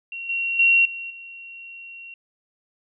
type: tone with level steps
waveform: sine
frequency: 2741 Hz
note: F7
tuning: 33 cents flat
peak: -30 / -22 / -13 / -30 / -37 dBFS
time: 0.12-2.14 s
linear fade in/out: 2 ms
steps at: 0.29 / 0.59 / 0.85 / 1.1 s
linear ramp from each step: 5 ms
effects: none